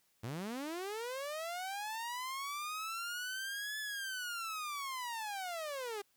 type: linear two-way sweep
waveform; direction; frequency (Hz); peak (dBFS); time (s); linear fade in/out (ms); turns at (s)
sawtooth; up then down; 103.83 to 1733 to 393.2; -35; 0.23-6.02; 10; 3.79
effects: white hiss -74 dBFS RMS until 6.16 s